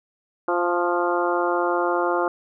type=harmonic tone with a mistuned harmonic; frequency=174.61 Hz; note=F3; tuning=in tune; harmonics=2 / 3 / 4 / 5 / 6 / 7 / 8; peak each=-24 / -26 / -27 / -28 / -29 / -29 / -30 dBFS; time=0.48-2.28 s; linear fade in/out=2 ms; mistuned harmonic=6; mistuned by=+19 cents; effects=none